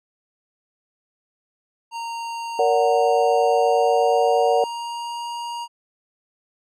square tone with pitch glide, 926 to 944.4 Hz, A#5 to A#5, -12 to +22 cents, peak -28 dBFS, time 1.91-5.68 s, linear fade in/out 50 ms, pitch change +34 cents, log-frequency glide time 3.56-5.28 s
sine chord, Bb augmented, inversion none, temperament equal with one note detuned, 466.2 / 574.6 / 740 Hz, Bb4 / D5 / F#5, 0 / -38 / 0 cents, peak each -19 / -21 / -19 dBFS, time 2.59-4.64 s, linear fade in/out 2 ms
effects low-pass 8000 Hz 12 dB/octave

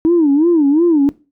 sine tone with vibrato, 311.1 Hz, D#4, in tune, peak -7 dBFS, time 0.05-1.09 s, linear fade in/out 0 ms, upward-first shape sine, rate 2.8 Hz, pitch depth 200 cents each way, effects noise-tail reverb RT60 0.3 s tail -19 dB re dry + tanh soft clip ceiling -5 dBFS

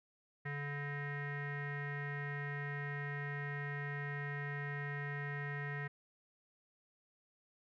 square tone with low-pass filter, 143.6 Hz, D3, 39 cents flat, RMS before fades -41 dBFS, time 0.45-5.88 s, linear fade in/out 10 ms, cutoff 1900 Hz, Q 9.1, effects none

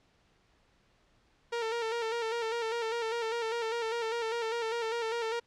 sawtooth tone with vibrato, 458.6 Hz, A#4, 28 cents flat, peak -27 dBFS, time 1.52-5.4 s, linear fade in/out 10 ms, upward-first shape square, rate 5 Hz, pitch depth 45 cents each way, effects pink hiss -68 dBFS RMS until 5.46 s + low-pass 5000 Hz 12 dB/octave

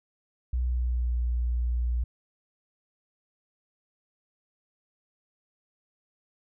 sine tone with pitch glide, 61.74 to 59.98 Hz, B1 to B1, 0 to -50 cents, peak -24 dBFS, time 0.53-2.04 s, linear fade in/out 5 ms, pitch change -50 cents, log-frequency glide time 0.68-1.15 s, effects none

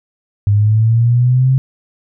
sine linear sweep, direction up, 100.7 to 133.6 Hz, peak -8 dBFS, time 0.47-1.58 s, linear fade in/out 0 ms, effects none

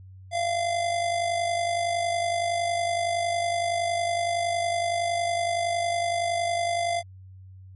square tone with amplitude modulation, 688 Hz, F5, 26 cents flat, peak -22 dBFS, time 0.31-7.03 s, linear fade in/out 50 ms, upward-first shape sine, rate 50.8 Hz, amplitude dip 50%, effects added 94 Hz sine -43 dBFS peak until 7.75 s + MP3 48 kbps

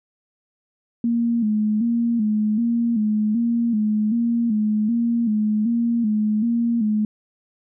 sine tone with vibrato, 223.3 Hz, A3, 26 cents sharp, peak -17 dBFS, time 1.04-7.05 s, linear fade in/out 2 ms, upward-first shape square, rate 1.3 Hz, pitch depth 82 cents each way, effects none

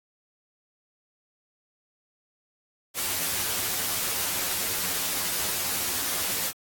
white noise with comb filter, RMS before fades -28 dBFS, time 2.94-6.53 s, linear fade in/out 50 ms, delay 11 ms, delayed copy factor +0.8, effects AAC 64 kbps

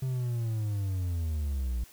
triangle linear sweep, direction down, 132.4 to 56.6 Hz, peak -26 dBFS, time 0.02-1.84 s, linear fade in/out 5 ms, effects white hiss -55 dBFS RMS until 1.92 s

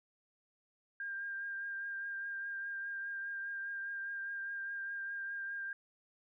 sine tone with vibrato, 1600 Hz, G6, 35 cents sharp, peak -38 dBFS, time 1-5.73 s, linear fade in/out 2 ms, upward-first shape triangle, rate 4.9 Hz, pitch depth 23 cents each way, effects none

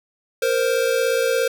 square tone pair together, 466.2 / 523.3 Hz, A#4 / C5, 0 / 0 cents, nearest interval major second, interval 200 cents, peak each -21 dBFS, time 0.42-1.48 s, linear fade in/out 5 ms, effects none

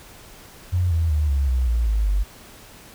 sine tone with pitch steps, 89.5 / 82.07 / 75.26 / 69.01 / 63.29 / 58.03 / 53.22 / 48.8 Hz, F2 / E2 / D2 / C#2 / B1 / A#1 / G#1 / G1, +43 / -7 / +43 / -7 / +43 / -7 / +43 / -7 cents, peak -17 dBFS, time 0.72-2.24 s, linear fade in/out 20 ms, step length 190 ms, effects pink hiss -45 dBFS RMS until 2.94 s

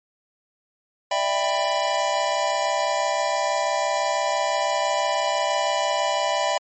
square chord, E minor seventh, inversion third, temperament just, 593.3 / 659.3 / 791.1 / 988.9 Hz, D5 / E5 / G5 / B5, +18 / 0 / +16 / +2 cents, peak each -27 dBFS, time 1.11-6.58 s, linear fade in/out 5 ms, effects MP3 32 kbps

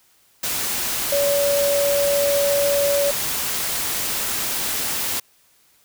sine tone in noise, 568 Hz, C#5, 42 cents sharp, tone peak -17 dBFS, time 1.12-3.11 s, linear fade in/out 5 ms, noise white, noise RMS -24 dBFS, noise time 0.43-5.2 s, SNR +4 dB, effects white hiss -58 dBFS RMS until 5.84 s

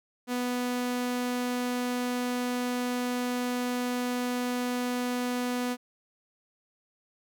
sawtooth tone, 246.9 Hz, B3, in tune, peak -24 dBFS, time 0.27-5.77 s, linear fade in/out 50 ms, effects none

